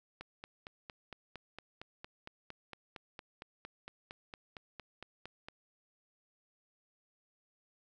click train, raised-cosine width 0.3 ms, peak -29 dBFS, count 24, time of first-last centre 0.21-5.485 s, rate 4.36 Hz, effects none

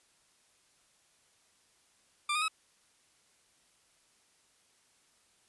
20% pulse tone with pitch steps, 1187 / 1233.8 / 1282.5 Hz, D6 / D#6 / E6, +18 / -15 / -48 cents, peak -24 dBFS, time 2.29-2.482 s, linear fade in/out 5 ms, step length 64 ms, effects white hiss -68 dBFS RMS until 5.48 s + resampled to 24000 Hz

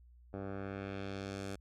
10% pulse tone with low-pass filter sweep, 98 Hz, G2, in tune, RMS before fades -42 dBFS, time 0.33-1.56 s, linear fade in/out 10 ms, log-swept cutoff 900 to 10000 Hz, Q 1.1, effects added 60 Hz sine -57 dBFS peak until 1.6 s

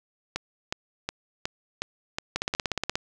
two click trains, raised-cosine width 0.2 ms, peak -9 / -11 dBFS, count 11 / 7, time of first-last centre 2.36-2.955 / 0.36-2.55 s, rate 16.8 / 2.74 Hz, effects none

